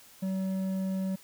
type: tone with hard clipping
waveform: sine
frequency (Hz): 190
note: F#3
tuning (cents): +46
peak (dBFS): -30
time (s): 0.22-1.16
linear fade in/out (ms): 10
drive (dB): 6
effects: white hiss -55 dBFS RMS until 1.23 s